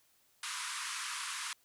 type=band-pass noise; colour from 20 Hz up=pink; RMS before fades=-40 dBFS; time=0.43-1.53 s; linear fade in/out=2 ms; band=970 to 11000 Hz; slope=96 dB/octave; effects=white hiss -70 dBFS RMS until 1.64 s